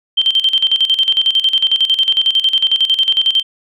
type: tone with tremolo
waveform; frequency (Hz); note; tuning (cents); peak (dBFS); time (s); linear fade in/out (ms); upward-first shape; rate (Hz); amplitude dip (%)
sine; 3136; G7; 0; -8; 0.17-3.43; 10; square; 11; 75
effects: none